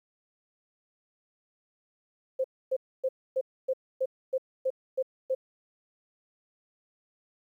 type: tone bursts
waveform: sine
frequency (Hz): 523.3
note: C5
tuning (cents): 0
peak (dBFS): -24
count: 10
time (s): 2.39-5.35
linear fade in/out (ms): 10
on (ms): 53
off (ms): 270
effects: 11-bit